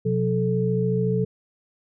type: tone cluster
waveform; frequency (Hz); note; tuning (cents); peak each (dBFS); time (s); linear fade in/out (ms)
sine; 126.6 / 180.6 / 436.2; B2 / F#3 / A4; +43 / -42 / -15; -24; 0.05-1.25; 10
effects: none